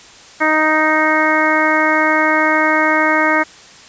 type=harmonic tone; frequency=311.1 Hz; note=D#4; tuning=in tune; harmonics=1 / 2 / 3 / 4 / 5 / 6 / 7; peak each=-19 / -19 / -19 / -19 / -19 / -19 / -19 dBFS; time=0.4-3.44 s; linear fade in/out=20 ms; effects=white hiss -40 dBFS RMS until 3.88 s + resampled to 16000 Hz